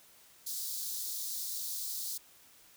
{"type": "high-pass noise", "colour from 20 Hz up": "white", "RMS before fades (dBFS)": -38, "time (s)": [0.46, 2.18], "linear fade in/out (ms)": 10, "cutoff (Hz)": 3800, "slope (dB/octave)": 48, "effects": ["white hiss -60 dBFS RMS until 2.76 s"]}